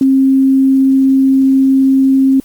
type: tone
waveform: sine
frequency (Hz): 267.5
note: C4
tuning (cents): +38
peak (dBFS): -6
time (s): 0.01-2.4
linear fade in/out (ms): 2
effects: white hiss -44 dBFS RMS until 2.44 s + Opus 24 kbps